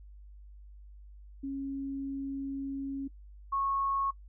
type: tone pair in turn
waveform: sine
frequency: 273.7 / 1098.3 Hz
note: C#4 / C#6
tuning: -22 / -16 cents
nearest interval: 2 octaves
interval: 2406 cents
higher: second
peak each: -33 / -28 dBFS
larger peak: second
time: 1.43-3.08 / 3.52-4.11 s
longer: first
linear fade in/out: 10 ms
effects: noise-tail reverb RT60 0.1 s tail -20 dB re dry + added 50 Hz sine -48 dBFS peak until 4.28 s